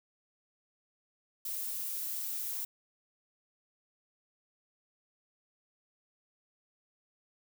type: noise with high-pass filter sweep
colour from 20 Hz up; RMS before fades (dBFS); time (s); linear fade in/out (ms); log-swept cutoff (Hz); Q
violet; -37; 1.45-2.65; 5; 350 to 880; 3.5
effects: none